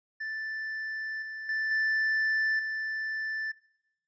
triangle tone with level steps, 1762 Hz, A6, 2 cents sharp, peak -31 / -35 / -26 / -23 / -29 dBFS, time 0.2-3.52 s, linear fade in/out 10 ms, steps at 1.22 / 1.49 / 1.71 / 2.59 s, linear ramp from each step 2 ms, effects noise-tail reverb RT60 0.8 s tail -20 dB re dry + resampled to 16000 Hz

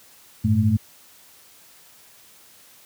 sine tone cluster, 97.5 / 110.6 / 217.2 Hz, G2 / A2 / A3, -9 / +9 / -22 cents, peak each -20 dBFS, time 0.44-0.77 s, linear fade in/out 10 ms, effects white hiss -51 dBFS RMS until 2.85 s + high-pass 60 Hz 12 dB/octave

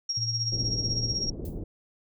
sine tone with tremolo, 5588 Hz, F8, in tune, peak -24 dBFS, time 0.09-1.3 s, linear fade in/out 5 ms, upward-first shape triangle, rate 16 Hz, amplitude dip 75%
sine tone, 114.1 Hz, A#2, 37 cents flat, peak -31 dBFS, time 0.17-1.12 s, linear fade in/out 5 ms
pink low-pass noise, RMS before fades -35 dBFS, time 0.52-1.64 s, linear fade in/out 5 ms, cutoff 460 Hz, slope 24 dB/octave
violet noise with exponential decay, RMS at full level -43 dBFS, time 1.45-1.6 s, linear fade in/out 2 ms, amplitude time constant 31 ms
effects none

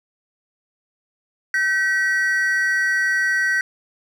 triangle tone pair together, 1537 / 1922 Hz, G6 / B6, -35 / -48 cents, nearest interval major third, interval 387 cents, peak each -18 dBFS, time 1.54-3.61 s, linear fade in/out 2 ms, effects none

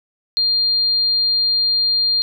sine tone, 4200 Hz, C8, 6 cents sharp, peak -14 dBFS, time 0.37-2.22 s, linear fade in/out 0 ms, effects none

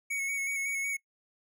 square tone with vibrato, 2217 Hz, C#7, in tune, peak -31 dBFS, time 0.1-0.97 s, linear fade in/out 10 ms, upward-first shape square, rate 5.4 Hz, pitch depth 21 cents each way, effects noise-tail reverb RT60 0.1 s tail -22 dB re dry

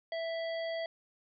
harmonic tone, 659.3 Hz, E5, in tune, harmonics 1 / 3 / 5 / 7, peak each -34 / -43 / -47 / -50 dBFS, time 0.12-0.86 s, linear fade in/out 2 ms, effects none

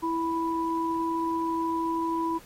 sine tone pair together, 329.6 / 987.7 Hz, E4 / B5, 0 / 0 cents, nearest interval octave + perfect fifth, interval 1900 cents, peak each -28 dBFS, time 0.02-2.39 s, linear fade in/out 20 ms, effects pink hiss -52 dBFS RMS until 2.45 s + AAC 48 kbps

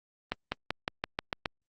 accelerating click train, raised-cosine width 0.3 ms, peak -13 dBFS, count 8, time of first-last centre 0.32-1.458 s, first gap 200 ms, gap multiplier 0.93, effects Opus 32 kbps

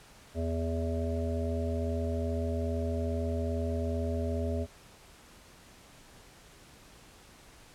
harmonic tone, 82.41 Hz, E2, in tune, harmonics 1 / 3 / 5 / 7 / 8, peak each -31 / -36 / -38 / -39 / -40 dBFS, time 0.34-4.67 s, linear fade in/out 50 ms, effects pink hiss -55 dBFS RMS until 7.74 s + low-pass 11000 Hz 12 dB/octave

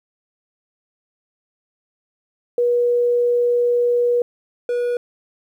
sine / triangle tone pair in turn, 482.8 / 484.6 Hz, B4 / B4, -39 / -33 cents, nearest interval unison, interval 6 cents, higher second, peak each -14 / -16 dBFS, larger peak first, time 2.58-4.22 / 4.69-4.97 s, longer first, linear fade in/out 2 ms, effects 9-bit

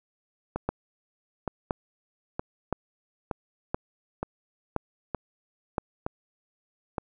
two click trains, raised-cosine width 1 ms, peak -12 / -15 dBFS, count 6 / 8, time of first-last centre 0.69-5.782 / 0.56-6.982 s, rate 0.982 / 1.09 Hz, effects none

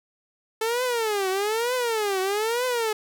sawtooth tone with vibrato, 436 Hz, A4, 16 cents flat, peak -19 dBFS, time 0.61-2.93 s, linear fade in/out 5 ms, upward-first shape triangle, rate 1.1 Hz, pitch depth 280 cents each way, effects none

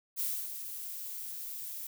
violet noise with ADSR envelope, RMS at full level -32 dBFS, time 0.16-1.87 s, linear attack 42 ms, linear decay 280 ms, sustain -9 dB, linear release 3 ms, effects none

